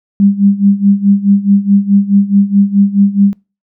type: tone with tremolo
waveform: sine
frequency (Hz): 199.8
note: G3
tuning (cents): +33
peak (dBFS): -3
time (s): 0.2-3.33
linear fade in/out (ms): 0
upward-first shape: sine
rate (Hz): 4.7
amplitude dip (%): 85
effects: noise-tail reverb RT60 0.3 s tail -24 dB re dry